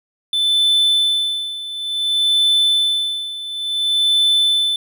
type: tone with tremolo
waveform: triangle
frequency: 3520 Hz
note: A7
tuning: in tune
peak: -10 dBFS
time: 0.33-4.76 s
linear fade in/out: 2 ms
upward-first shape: sine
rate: 0.57 Hz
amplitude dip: 80%
effects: none